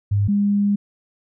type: tone pair in turn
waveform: sine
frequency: 101.5 / 203 Hz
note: G#2 / G#3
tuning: -39 / -39 cents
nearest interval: octave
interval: 1200 cents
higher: second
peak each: -15 dBFS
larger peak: neither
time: 0.11-0.28 / 0.28-0.76 s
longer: second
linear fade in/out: 10 ms
effects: none